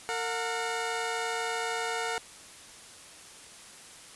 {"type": "tone pair together", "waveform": "15% pulse", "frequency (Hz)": [456.1, 724], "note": ["A#4", "F#5"], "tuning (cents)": [-38, -38], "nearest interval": "minor sixth", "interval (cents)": 800, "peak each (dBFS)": [-26, -27], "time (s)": [0.09, 2.18], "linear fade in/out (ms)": 0, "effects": ["white hiss -49 dBFS RMS until 4.15 s", "resampled to 24000 Hz"]}